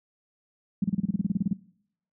sine tone bursts, 196 Hz, G3, in tune, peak -20 dBFS, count 14, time 0.82-1.532 s, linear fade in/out 5 ms, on 23 ms, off 30 ms, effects noise-tail reverb RT60 0.7 s tail -22 dB re dry

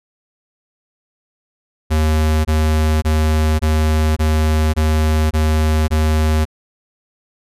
square tone bursts, 77.78 Hz, D#2, in tune, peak -13 dBFS, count 8, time 1.9-6.454 s, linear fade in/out 20 ms, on 550 ms, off 22 ms, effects resampled to 32000 Hz

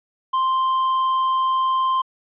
triangle tone with tanh clipping, 1046.5 Hz, C6, in tune, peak -18 dBFS, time 0.33-2.02 s, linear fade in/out 10 ms, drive 9 dB, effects resampled to 8000 Hz

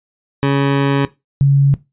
20% pulse / sine tone pair in turn, 139.3 / 139.3 Hz, C#3 / C#3, +9 / +9 cents, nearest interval unison, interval 0 cents, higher neither, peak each -7 dBFS, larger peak neither, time 0.43-1.05 / 1.41-1.74 s, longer first, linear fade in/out 0 ms, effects noise-tail reverb RT60 0.2 s tail -17 dB re dry + resampled to 8000 Hz

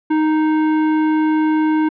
sine tone with hard clipping, 310.8 Hz, D#4, 2 cents flat, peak -15 dBFS, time 0.1-1.89 s, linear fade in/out 10 ms, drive 15 dB, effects low-pass 2000 Hz 12 dB/octave

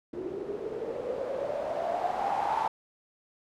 blue noise with low-pass filter sweep, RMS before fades -32 dBFS, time 0.13-2.68 s, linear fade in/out 5 ms, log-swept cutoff 350 to 910 Hz, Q 8.8, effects none

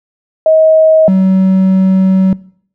sine / triangle tone pair in turn, 634 / 189.31 Hz, D#5 / F#3, +32 / +40 cents, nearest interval octave + major sixth, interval 2092 cents, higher first, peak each -4 dBFS, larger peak neither, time 0.46-1.08 / 1.08-2.33 s, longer second, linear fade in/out 2 ms, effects noise-tail reverb RT60 0.6 s tail -21 dB re dry

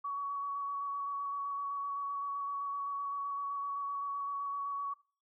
sine tone with vibrato, 1126 Hz, C#6, 27 cents sharp, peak -34 dBFS, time 0.04-4.94 s, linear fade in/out 10 ms, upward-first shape square, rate 7.8 Hz, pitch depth 12 cents each way, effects noise-tail reverb RT60 0.4 s tail -20 dB re dry

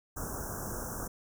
pink band-stop noise, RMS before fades -38 dBFS, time 0.16-1.08 s, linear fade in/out 10 ms, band 1600 to 5600 Hz, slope 96 dB/octave, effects none

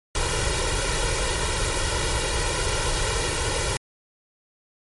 pink noise with comb filter, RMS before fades -24 dBFS, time 0.15-3.77 s, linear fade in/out 2 ms, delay 2.1 ms, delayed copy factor +0.9, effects MP3 48 kbps

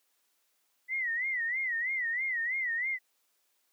sine tone with vibrato, 1975.5 Hz, B6, in tune, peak -29 dBFS, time 0.88-2.99 s, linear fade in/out 50 ms, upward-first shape sine, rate 3.1 Hz, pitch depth 140 cents each way, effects white hiss -74 dBFS RMS until 3.72 s + high-pass 300 Hz 12 dB/octave

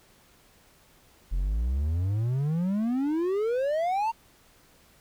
triangle exponential sweep, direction up, 41.37 to 930 Hz, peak -22 dBFS, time 1.31-4.12 s, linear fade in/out 20 ms, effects pink hiss -59 dBFS RMS until 5 s

